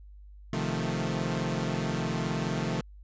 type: chord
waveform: sawtooth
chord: F dominant seventh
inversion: second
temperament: equal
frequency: 130.81 / 155.56 / 174.61 / 220 Hz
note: C3 / Eb3 / F3 / A3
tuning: 0 / 0 / 0 / 0 cents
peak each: -30 dBFS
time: 0.53-2.81 s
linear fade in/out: 2 ms
effects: added 50 Hz sine -46 dBFS peak until 3.03 s + resampled to 16000 Hz